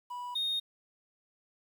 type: tone pair in turn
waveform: triangle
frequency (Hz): 981 / 3704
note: B5 / A#7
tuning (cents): -12 / -12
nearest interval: octave + major seventh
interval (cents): 2300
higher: second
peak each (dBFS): -35 / -27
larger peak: second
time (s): 0.1-0.35 / 0.35-0.6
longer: neither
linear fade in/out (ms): 10
effects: tanh soft clip ceiling -24 dBFS + 10-bit